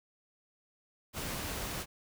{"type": "noise", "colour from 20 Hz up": "pink", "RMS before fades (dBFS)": -38, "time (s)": [1.13, 1.86], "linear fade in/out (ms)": 50, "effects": []}